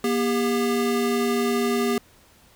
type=tone pair together; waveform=square; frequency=238.6 / 401.6 Hz; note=A#3 / G4; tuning=+41 / +42 cents; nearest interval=major sixth; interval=901 cents; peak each=-24 dBFS; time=0.04-1.98 s; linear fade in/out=2 ms; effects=pink hiss -55 dBFS RMS until 2.55 s